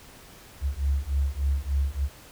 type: beating tone pair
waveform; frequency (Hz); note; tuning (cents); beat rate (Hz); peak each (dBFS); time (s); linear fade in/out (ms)
sine; 67.8 / 71.2; C#2 / C#2; -38 / +47; 3.4; -26; 0.61-2.09; 50
effects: pink hiss -49 dBFS RMS until 2.31 s